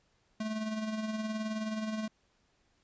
square tone with tremolo, 217.2 Hz, A3, 22 cents flat, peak -32 dBFS, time 0.4-2.08 s, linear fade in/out 5 ms, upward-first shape sine, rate 19 Hz, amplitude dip 45%, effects pink hiss -72 dBFS RMS until 2.83 s + resampled to 16000 Hz

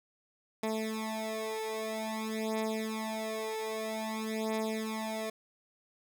15% pulse beating tone pair, 219.3 / 219.81 Hz, A3 / A3, -6 / -1 cents, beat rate 0.51 Hz, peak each -30 dBFS, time 0.63-5.3 s, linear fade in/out 5 ms, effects none

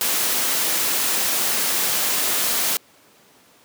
white noise, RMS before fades -21 dBFS, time 0.01-2.77 s, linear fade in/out 0 ms, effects pink hiss -53 dBFS RMS until 3.64 s + high-pass 200 Hz 12 dB/octave

